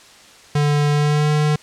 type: tone with pitch glide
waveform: square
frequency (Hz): 146.83 to 150.44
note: D3 to D3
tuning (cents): 0 to +42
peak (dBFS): -15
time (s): 0.55-1.56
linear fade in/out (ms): 5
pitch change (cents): +42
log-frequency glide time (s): 0.91-1.31
effects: white hiss -45 dBFS RMS until 1.62 s + low-pass 7000 Hz 12 dB/octave